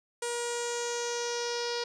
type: tone with low-pass filter sweep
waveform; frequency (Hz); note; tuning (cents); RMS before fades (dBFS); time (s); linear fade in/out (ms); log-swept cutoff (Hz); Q
sawtooth; 476.8; A#4; +39; -33; 0.22-1.84; 5; 8400 to 4900; 4.6
effects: none